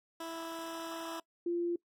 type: tone pair in turn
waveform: 15% pulse / sine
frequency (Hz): 329.6 / 345.2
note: E4 / F4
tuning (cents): 0 / -20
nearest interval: minor second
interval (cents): 80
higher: second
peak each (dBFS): -33 / -30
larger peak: second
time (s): 0.2-1.2 / 1.46-1.76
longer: first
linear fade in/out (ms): 5
effects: noise-tail reverb RT60 0.1 s tail -22 dB re dry + AAC 48 kbps